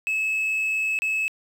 sine tone with dropouts, 2592 Hz, E7, 30 cents flat, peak -19 dBFS, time 0.07-1.28 s, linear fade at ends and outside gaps 0 ms, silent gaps 0.989-1.02 s, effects tanh soft clip ceiling -21 dBFS + 8-bit

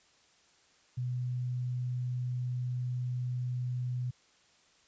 sine tone, 124.5 Hz, B2, 14 cents sharp, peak -31 dBFS, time 0.97-4.11 s, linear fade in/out 10 ms, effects white hiss -65 dBFS RMS until 4.87 s + resampled to 16000 Hz

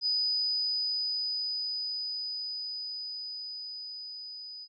sine tone with level ramp, 4978 Hz, D#8, in tune, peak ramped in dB -25 to -41 dBFS, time 0.01-4.68 s, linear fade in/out 50 ms, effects none

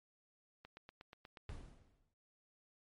click train, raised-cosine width 0.3 ms, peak -37 dBFS, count 8, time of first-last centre 0.65-1.492 s, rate 8.31 Hz
brown noise with exponential decay, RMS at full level -45 dBFS, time 1.49-2.14 s, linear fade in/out 5 ms, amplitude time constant 140 ms
effects MP3 48 kbps

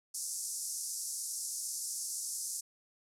white band-pass noise, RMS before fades -39 dBFS, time 0.14-2.61 s, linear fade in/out 10 ms, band 5200 to 11000 Hz, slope 48 dB/octave, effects none

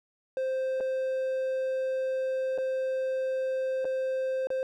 triangle tone with dropouts, 523.3 Hz, C5, in tune, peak -25 dBFS, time 0.37-4.63 s, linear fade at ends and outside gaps 1 ms, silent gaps 0.803-0.807 / 2.578-2.584 / 3.846-3.852 / 4.471-4.503 s, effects none

